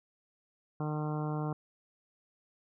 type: harmonic tone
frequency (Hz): 151.8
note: D#3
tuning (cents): -42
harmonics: 1 / 2 / 3 / 4 / 5 / 6 / 7 / 8 / 9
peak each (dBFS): -33 / -39 / -42 / -46 / -43 / -48 / -46 / -51 / -50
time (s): 0.8-1.53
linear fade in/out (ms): 2
effects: none

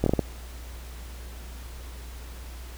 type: slowing click train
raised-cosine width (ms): 2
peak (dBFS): -8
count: 5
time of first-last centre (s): 0.04-0.193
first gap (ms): 23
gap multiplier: 1.35
effects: added 60 Hz sine -38 dBFS peak until 2.77 s + pink hiss -47 dBFS RMS until 2.77 s

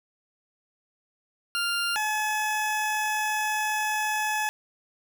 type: tone pair in turn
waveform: 20% pulse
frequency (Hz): 1396.9 / 854.6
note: F6 / G#5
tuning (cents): 0 / +49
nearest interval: major sixth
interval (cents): 851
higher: first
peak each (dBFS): -20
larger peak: neither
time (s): 1.55-1.96 / 1.96-4.49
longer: second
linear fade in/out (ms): 0
effects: none

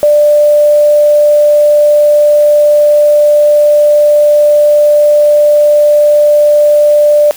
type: tone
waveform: sine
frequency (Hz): 592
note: D5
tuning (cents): +14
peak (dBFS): -3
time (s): 0.03-7.31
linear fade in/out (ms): 0
effects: white hiss -31 dBFS RMS until 7.36 s

